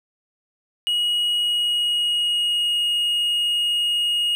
triangle tone with pitch glide, 2900 to 2872 Hz, F#7 to F7, -35 to +48 cents, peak -17 dBFS, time 0.87-4.35 s, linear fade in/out 0 ms, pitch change -17 cents, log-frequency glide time 1.31-2.84 s, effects none

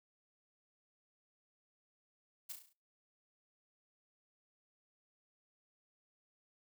blue noise with echo, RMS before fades -44 dBFS, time 2.49-2.53 s, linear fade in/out 10 ms, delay 34 ms, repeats 6, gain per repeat -5 dB, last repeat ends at 2.734 s, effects noise-tail reverb RT60 0.4 s tail -26 dB re dry

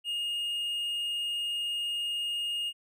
triangle tone, 2847 Hz, F7, 33 cents sharp, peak -28 dBFS, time 0.04-2.73 s, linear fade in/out 50 ms, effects none

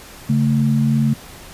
sine tone pair together, 139.78 / 222.2 Hz, C#3 / A3, +15 / +17 cents, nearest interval minor sixth, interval 802 cents, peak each -16 dBFS, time 0.29-1.14 s, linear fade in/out 10 ms, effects pink hiss -39 dBFS RMS until 1.53 s + resampled to 32000 Hz

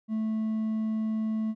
triangle tone with hard clipping, 219.1 Hz, A3, 7 cents flat, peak -27 dBFS, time 0.08-1.55 s, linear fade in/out 50 ms, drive 5 dB, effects none

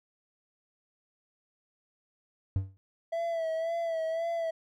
triangle tone with exponential decay, 96.1 Hz, G2, 34 cents flat, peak -20 dBFS, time 2.56-2.77 s, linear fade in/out 0 ms, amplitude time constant 44 ms
triangle tone with vibrato, 659.3 Hz, E5, in tune, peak -27 dBFS, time 3.12-4.51 s, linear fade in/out 10 ms, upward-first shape sine, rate 1.9 Hz, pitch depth 45 cents each way
effects none

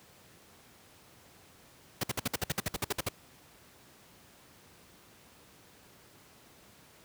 pink noise bursts, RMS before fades -30 dBFS, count 14, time 2.01-3.088 s, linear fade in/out 5 ms, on 25 ms, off 56 ms, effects pink hiss -58 dBFS RMS until 7.04 s + high-pass 80 Hz 12 dB/octave

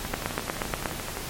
two click trains, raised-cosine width 0.5 ms, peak -10 / -17 dBFS, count 7 / 14, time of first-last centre 0.14-0.858 / 0.05-1.171 s, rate 8.36 / 11.6 Hz, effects pink hiss -35 dBFS RMS until 1.29 s + MP3 64 kbps

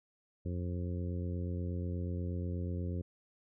harmonic tone, 88.3 Hz, F2, 20 cents sharp, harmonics 1 / 2 / 3 / 4 / 5 / 6, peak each -35 / -41 / -45 / -47 / -49 / -51 dBFS, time 0.45-3.02 s, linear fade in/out 10 ms, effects none

